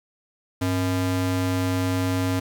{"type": "ring-modulated tone", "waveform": "square", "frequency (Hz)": 185, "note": "F#3", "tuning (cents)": 0, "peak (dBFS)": -19, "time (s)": [0.61, 2.4], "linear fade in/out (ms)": 10, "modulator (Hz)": 84.9, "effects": ["8-bit"]}